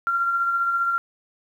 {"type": "tone with tremolo", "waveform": "sine", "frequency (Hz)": 1378, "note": "F6", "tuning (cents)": -24, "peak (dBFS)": -18, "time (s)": [0.07, 0.98], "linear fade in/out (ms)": 0, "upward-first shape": "sine", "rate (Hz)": 15, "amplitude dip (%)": 35, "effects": ["9-bit"]}